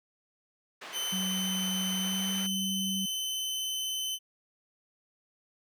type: band-pass noise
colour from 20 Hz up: white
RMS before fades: -44 dBFS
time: 0.81-2.47 s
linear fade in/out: 10 ms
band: 400 to 2600 Hz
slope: 12 dB/octave
type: tone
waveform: sawtooth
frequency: 3048 Hz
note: G7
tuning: 49 cents flat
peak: -28 dBFS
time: 0.92-4.19 s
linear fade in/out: 50 ms
type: tone with pitch glide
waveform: sine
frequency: 187.7 to 192.2 Hz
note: F#3 to G3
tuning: +25 to -34 cents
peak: -32 dBFS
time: 1.12-3.06 s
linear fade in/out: 10 ms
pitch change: +41 cents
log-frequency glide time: 1.98-2.29 s
effects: none